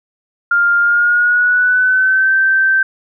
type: tone with pitch glide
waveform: sine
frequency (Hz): 1402 to 1555.6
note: F6 to G6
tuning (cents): +6 to -14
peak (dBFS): -9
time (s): 0.51-2.83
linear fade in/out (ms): 5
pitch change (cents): +180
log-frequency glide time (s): 0.79-2.34
effects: none